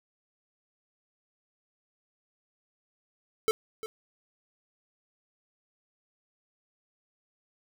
square tone with echo, 440 Hz, A4, in tune, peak -22 dBFS, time 3.48-3.51 s, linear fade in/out 0 ms, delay 350 ms, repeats 1, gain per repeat -14 dB, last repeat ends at 3.86 s, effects none

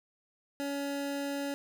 25% pulse tone, 281.5 Hz, C#4, 27 cents sharp, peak -29 dBFS, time 0.6-1.54 s, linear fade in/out 0 ms, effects none

